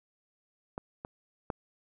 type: clicks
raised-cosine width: 1 ms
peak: -22 / -25 / -18 dBFS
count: 3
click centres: 0.779 / 1.049 / 1.502 s
effects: none